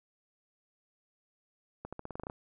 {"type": "accelerating click train", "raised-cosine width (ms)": 1, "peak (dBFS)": -26, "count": 10, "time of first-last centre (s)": [1.85, 2.299], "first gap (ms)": 76, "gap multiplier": 0.89, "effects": []}